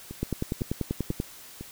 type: two click trains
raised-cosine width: 3 ms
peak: -14 / -24 dBFS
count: 11 / 4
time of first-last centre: 0.23-1.201 / 0.11-1.61 s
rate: 10.3 / 2 Hz
effects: white hiss -47 dBFS RMS until 1.71 s